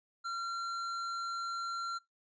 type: tone with tanh clipping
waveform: triangle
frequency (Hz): 1370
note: F6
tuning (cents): -34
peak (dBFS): -37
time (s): 0.24-1.99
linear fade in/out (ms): 20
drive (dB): 17
effects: noise-tail reverb RT60 0.2 s tail -24 dB re dry + resampled to 16000 Hz